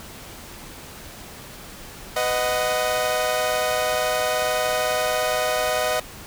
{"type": "chord", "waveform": "sawtooth", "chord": "B major", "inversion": "none", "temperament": "equal with one note detuned", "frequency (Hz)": [500.2, 622.3, 740], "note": ["B4", "D#5", "F#5"], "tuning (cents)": [22, 0, 0], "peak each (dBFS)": [-23, -19, -23], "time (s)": [2.16, 6], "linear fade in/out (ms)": 5, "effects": ["pink hiss -40 dBFS RMS until 6.26 s"]}